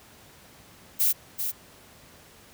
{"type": "noise with echo", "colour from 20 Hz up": "violet", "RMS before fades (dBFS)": -22, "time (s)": [0.99, 1.13], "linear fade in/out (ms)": 20, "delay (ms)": 390, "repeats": 1, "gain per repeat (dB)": -7, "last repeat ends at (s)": 1.52, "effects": ["pink hiss -52 dBFS RMS until 2.53 s", "high-pass 60 Hz 12 dB/octave"]}